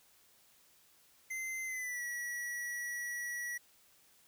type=tone with pitch glide; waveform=square; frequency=2071 to 1932.3 Hz; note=C7 to B6; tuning=-18 to -38 cents; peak=-38 dBFS; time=1.3-3.58 s; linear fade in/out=10 ms; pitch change=-120 cents; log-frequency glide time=1.65-2.03 s; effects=white hiss -66 dBFS RMS until 4.27 s